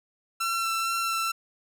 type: tone with vibrato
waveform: sawtooth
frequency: 1347 Hz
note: E6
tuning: 37 cents sharp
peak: -22 dBFS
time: 0.4-1.32 s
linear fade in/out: 10 ms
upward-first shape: sine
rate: 2.2 Hz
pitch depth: 12 cents each way
effects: none